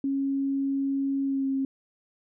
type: tone with pitch glide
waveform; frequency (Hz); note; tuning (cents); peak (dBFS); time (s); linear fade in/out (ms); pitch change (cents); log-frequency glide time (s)
sine; 274.2 to 269.5; C#4 to C#4; -19 to -49; -24; 0.04-1.65; 2; -30; 1.24-1.47
effects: none